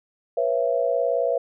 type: tone cluster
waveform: sine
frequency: 486.2 / 545 / 670 Hz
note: B4 / C#5 / E5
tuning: -27 / -29 / +28 cents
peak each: -24 dBFS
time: 0.37-1.38 s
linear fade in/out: 5 ms
effects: none